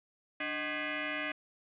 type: tone with frequency modulation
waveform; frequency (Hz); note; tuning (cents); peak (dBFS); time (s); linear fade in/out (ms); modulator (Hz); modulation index
sine; 162.2; E3; -28; -33; 0.4-1.32; 5; 457; 5.6
effects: resampled to 8000 Hz + 12-bit